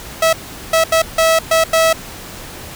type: tone bursts at uneven times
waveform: sawtooth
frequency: 650 Hz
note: E5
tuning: 24 cents flat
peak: -6 dBFS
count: 6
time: 0.22-0.33 / 0.73-0.84 / 0.92-1.02 / 1.18-1.39 / 1.51-1.64 / 1.73-1.93 s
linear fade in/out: 5 ms
effects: pink hiss -32 dBFS RMS until 2.75 s